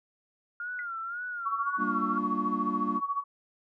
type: tone with vibrato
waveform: sine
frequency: 1405 Hz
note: F6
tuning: 10 cents sharp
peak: -33 dBFS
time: 0.6-2.18 s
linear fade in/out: 2 ms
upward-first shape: sine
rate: 1.9 Hz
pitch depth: 92 cents each way
type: tone with exponential decay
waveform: sine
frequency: 1996 Hz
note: B6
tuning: 18 cents sharp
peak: -34 dBFS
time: 0.79-0.87 s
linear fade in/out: 1 ms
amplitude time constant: 16 ms
type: tone with tremolo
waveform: sine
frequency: 1124 Hz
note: C#6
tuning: 24 cents sharp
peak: -25 dBFS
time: 1.45-3.24 s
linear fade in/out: 20 ms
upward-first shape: sine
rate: 14 Hz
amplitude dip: 80%
type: chord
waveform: triangle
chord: G minor seventh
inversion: none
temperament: equal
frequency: 196 / 233.1 / 293.7 / 349.2 Hz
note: G3 / Bb3 / D4 / F4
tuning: 0 / 0 / 0 / 0 cents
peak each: -34 / -32 / -33 / -38 dBFS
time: 1.77-3.01 s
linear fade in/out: 50 ms
effects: none